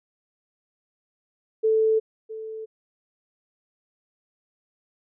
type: tone with echo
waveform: sine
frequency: 440 Hz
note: A4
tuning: in tune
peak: -17 dBFS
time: 1.63-2 s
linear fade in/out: 20 ms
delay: 660 ms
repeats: 1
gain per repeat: -15 dB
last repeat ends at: 2.66 s
effects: none